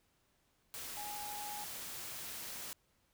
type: tone in noise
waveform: sine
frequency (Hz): 830.6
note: G#5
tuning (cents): 0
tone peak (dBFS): -44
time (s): 0.97-1.64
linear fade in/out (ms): 0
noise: white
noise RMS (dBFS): -45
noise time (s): 0.74-2.73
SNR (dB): -2
effects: pink hiss -75 dBFS RMS until 3.13 s